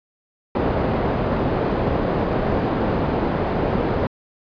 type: low-pass noise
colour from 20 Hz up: white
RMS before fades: -21 dBFS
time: 0.55-4.07 s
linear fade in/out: 2 ms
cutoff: 570 Hz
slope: 12 dB/octave
effects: resampled to 11025 Hz